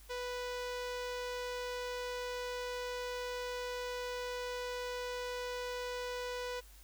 sawtooth tone with low-pass filter, 493.9 Hz, B4, in tune, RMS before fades -40 dBFS, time 0.09-6.61 s, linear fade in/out 20 ms, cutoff 5600 Hz, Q 1.1, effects added 50 Hz sine -55 dBFS peak until 6.83 s + white hiss -61 dBFS RMS until 6.83 s

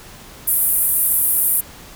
white band-pass noise, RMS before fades -17 dBFS, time 0.47-1.61 s, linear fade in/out 10 ms, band 9700 to 15000 Hz, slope 48 dB/octave, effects pink hiss -40 dBFS RMS until 1.95 s

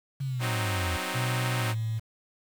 sine linear sweep, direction down, 138.59 to 80.8 Hz, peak -28 dBFS, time 0.2-0.97 s, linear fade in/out 10 ms
5% pulse chord, C diminished, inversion second, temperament equal, 185 / 261.6 / 311.1 Hz, Gb3 / C4 / Eb4, 0 / 0 / 0 cents, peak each -23 dBFS, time 0.39-1.75 s, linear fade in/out 50 ms
sine tone with pitch glide, 122.9 to 111.41 Hz, B2 to A2, -8 to +22 cents, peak -27 dBFS, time 1.14-2 s, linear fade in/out 20 ms, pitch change -170 cents, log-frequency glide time 1.57-1.68 s
effects 8-bit

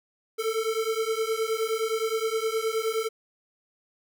square beating tone pair, 440 / 449.6 Hz, A4 / A4, 0 / +37 cents, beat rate 9.6 Hz, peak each -29 dBFS, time 0.38-3.09 s, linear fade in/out 20 ms, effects none

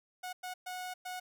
sawtooth tone bursts at uneven times, 732 Hz, F#5, 19 cents flat, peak -35 dBFS, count 4, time 0.23-0.33 / 0.43-0.54 / 0.66-0.94 / 1.05-1.2 s, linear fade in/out 10 ms, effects none

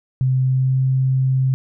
sine tone with pitch glide, 130 to 131.51 Hz, C3 to C3, -11 to +9 cents, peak -14 dBFS, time 0.21-1.54 s, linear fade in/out 0 ms, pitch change +20 cents, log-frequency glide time 0.42-0.81 s, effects none

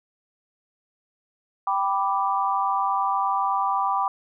sine chord, G major, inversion none, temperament equal, 784 / 987.8 / 1174.7 Hz, G5 / B5 / D6, 0 / 0 / 0 cents, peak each -25 dBFS, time 1.67-4.08 s, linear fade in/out 2 ms, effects none

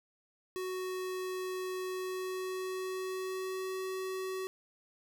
square tone with pitch glide, 370.9 to 376.9 Hz, F#4 to F#4, +4 to +32 cents, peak -36 dBFS, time 0.56-4.47 s, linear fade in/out 0 ms, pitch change +28 cents, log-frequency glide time 1.84-3.77 s, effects 12-bit

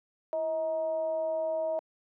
sine tone with frequency modulation, 638 Hz, D#5, 43 cents sharp, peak -27 dBFS, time 0.33-1.79 s, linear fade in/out 0 ms, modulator 303 Hz, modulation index 0.37, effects high-pass 400 Hz 12 dB/octave

